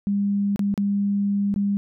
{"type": "tone with dropouts", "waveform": "sine", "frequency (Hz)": 201.2, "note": "G3", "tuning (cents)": 45, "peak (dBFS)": -19, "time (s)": [0.07, 1.77], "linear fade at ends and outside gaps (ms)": 0, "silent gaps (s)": [[0.56, 0.593], [0.741, 0.777], [1.541, 1.561]], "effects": []}